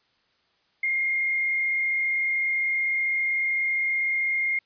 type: tone with frequency modulation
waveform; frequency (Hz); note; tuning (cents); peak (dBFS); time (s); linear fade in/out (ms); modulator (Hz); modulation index
sine; 2127; C7; +28; -22; 0.83-4.59; 5; 35.7; 0.7
effects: white hiss -67 dBFS RMS until 4.65 s + resampled to 11025 Hz